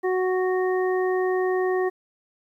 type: harmonic tone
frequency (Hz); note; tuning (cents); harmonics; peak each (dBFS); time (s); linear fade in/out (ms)
370; F#4; 0; 1 / 2 / 3 / 5; -21 / -30 / -34 / -33; 0.03-1.9; 20
effects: 10-bit